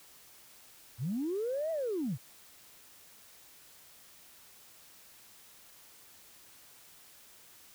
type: linear two-way sweep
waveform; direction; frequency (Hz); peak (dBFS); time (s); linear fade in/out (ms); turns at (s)
sine; up then down; 100.9 to 665 to 100.9; -30; 0.98-2.18; 50; 1.71
effects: tanh soft clip ceiling -26 dBFS + white hiss -57 dBFS RMS until 7.74 s